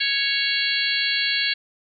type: harmonic tone with a mistuned harmonic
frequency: 554.4 Hz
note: C#5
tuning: in tune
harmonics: 3 / 4 / 5 / 6 / 7 / 8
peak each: -27 / -27 / -27 / -27 / -27 / -27 dBFS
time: 0-1.54 s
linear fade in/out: 10 ms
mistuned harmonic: 7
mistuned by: +66 cents
effects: none